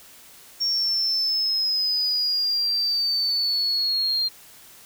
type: exponential sweep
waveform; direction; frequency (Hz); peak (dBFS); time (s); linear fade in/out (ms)
sine; down; 5530 to 4186; -19; 0.6-4.29; 20
effects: tanh soft clip ceiling -17 dBFS + white hiss -48 dBFS RMS until 4.85 s